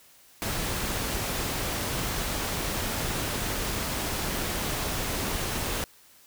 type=noise; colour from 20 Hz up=pink; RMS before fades=-30 dBFS; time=0.42-5.84 s; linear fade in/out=0 ms; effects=white hiss -56 dBFS RMS until 6.26 s